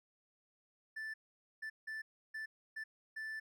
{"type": "tone bursts at uneven times", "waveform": "triangle", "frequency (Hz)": 1760, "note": "A6", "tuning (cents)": 0, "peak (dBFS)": -39, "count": 6, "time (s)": [[0.96, 1.14], [1.62, 1.7], [1.87, 2.02], [2.34, 2.46], [2.76, 2.84], [3.16, 3.4]], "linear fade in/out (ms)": 10, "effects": []}